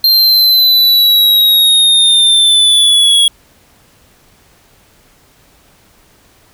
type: linear sweep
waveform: square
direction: down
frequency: 4186 to 3322 Hz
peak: -6 dBFS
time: 0.04-3.28 s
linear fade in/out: 2 ms
effects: pink hiss -48 dBFS RMS until 6.53 s